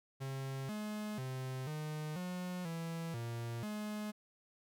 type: tone with pitch steps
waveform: 45% pulse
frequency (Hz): 134.5 / 211.7 / 130.2 / 153.1 / 180.6 / 165.5 / 117.1 / 211.1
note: C3 / G#3 / C3 / D#3 / F#3 / E3 / A#2 / G#3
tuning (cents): +48 / +33 / -8 / -28 / -42 / +7 / +8 / +29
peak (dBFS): -39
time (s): 0.2-4.12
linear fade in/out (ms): 20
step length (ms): 490
effects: none